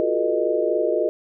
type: tone cluster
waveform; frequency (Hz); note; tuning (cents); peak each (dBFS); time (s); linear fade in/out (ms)
sine; 346.9 / 370.5 / 427.9 / 480.8 / 617; F4 / F#4 / A4 / B4 / D#5; -12 / +2 / -48 / -46 / -15; -25 / -27 / -25 / -25 / -23; 0-1.09; 0
effects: none